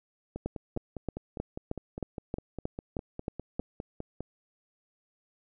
two click trains, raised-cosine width 2 ms, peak -18 / -23 dBFS, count 11 / 20, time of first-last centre 0.46-3.595 / 0.36-4.206 s, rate 3.19 / 4.94 Hz, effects none

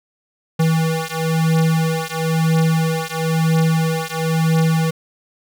square beating tone pair, 161.1 / 162.1 Hz, E3 / E3, -39 / -29 cents, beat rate 1 Hz, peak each -19 / -19 dBFS, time 0.59-4.91 s, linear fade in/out 10 ms, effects none

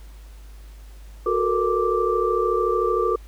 sine tone cluster, 367.1 / 439.6 / 472.9 / 1174 Hz, F#4 / A4 / A#4 / D6, -14 / -2 / +25 / -1 cents, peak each -24 dBFS, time 1.26-3.16 s, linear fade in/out 5 ms, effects added 51 Hz sine -39 dBFS peak until 3.27 s + pink hiss -54 dBFS RMS until 3.27 s

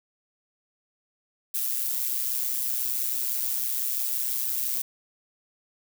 violet noise with amplitude modulation, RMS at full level -25 dBFS, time 1.54-4.82 s, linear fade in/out 5 ms, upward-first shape sine, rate 126 Hz, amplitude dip 65%, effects none

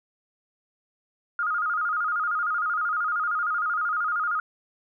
sine tone with vibrato, 1331 Hz, E6, 16 cents sharp, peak -23 dBFS, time 1.39-4.4 s, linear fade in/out 2 ms, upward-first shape square, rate 13 Hz, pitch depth 100 cents each way, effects none

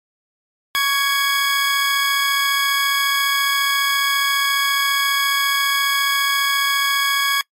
20% pulse tone pair together, 1119 / 1661.2 Hz, C#6 / G#6, +16 / 0 cents, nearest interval perfect fifth, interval 684 cents, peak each -14 dBFS, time 0.75-7.41 s, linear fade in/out 0 ms, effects noise-tail reverb RT60 0.1 s tail -26 dB re dry + MP3 64 kbps

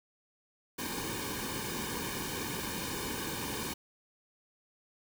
pink noise with comb filter, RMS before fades -37 dBFS, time 0.78-3.74 s, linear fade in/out 10 ms, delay 1.5 ms, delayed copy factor -0.85, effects none

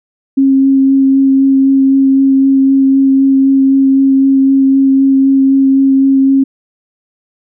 sine tone with vibrato, 270 Hz, C#4, 45 cents flat, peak -5 dBFS, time 0.37-6.44 s, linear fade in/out 10 ms, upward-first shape sine, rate 3.9 Hz, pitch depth 10 cents each way, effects none

